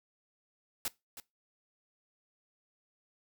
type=noise with echo; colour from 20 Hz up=white; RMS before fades=-34 dBFS; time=0.85-0.88 s; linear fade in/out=2 ms; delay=320 ms; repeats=1; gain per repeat=-12 dB; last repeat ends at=1.2 s; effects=noise-tail reverb RT60 0.2 s tail -20 dB re dry